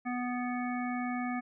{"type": "harmonic tone", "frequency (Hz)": 246.9, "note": "B3", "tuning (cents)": 0, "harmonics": [1, 3, 5, 7, 9], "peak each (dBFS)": [-33, -38, -42, -44, -43], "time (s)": [0.05, 1.41], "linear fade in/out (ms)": 20, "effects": []}